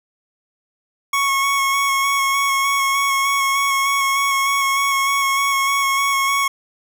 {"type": "tone with vibrato", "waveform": "25% pulse", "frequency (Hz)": 1102, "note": "C#6", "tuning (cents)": -11, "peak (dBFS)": -12, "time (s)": [1.13, 6.48], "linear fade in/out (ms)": 5, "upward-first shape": "square", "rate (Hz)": 3.3, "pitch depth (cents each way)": 14, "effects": []}